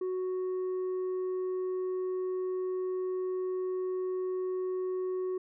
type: tone with tanh clipping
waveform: sine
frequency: 370 Hz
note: F#4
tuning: in tune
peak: -31 dBFS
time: 0.01-5.38 s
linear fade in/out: 5 ms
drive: 3 dB
effects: none